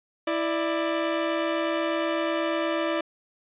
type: tone pair together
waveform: sawtooth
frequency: 329.6 / 591 Hz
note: E4 / D5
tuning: 0 / +11 cents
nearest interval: minor seventh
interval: 1011 cents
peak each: -23 dBFS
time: 0.27-3.01 s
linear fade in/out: 5 ms
effects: resampled to 8000 Hz